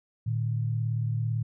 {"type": "tone pair together", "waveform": "sine", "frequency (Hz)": [113.76, 151.7], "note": ["A#2", "D#3"], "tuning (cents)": [-42, -44], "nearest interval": "perfect fourth", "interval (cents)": 498, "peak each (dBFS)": [-26, -33], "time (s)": [0.26, 1.43], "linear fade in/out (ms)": 10, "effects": []}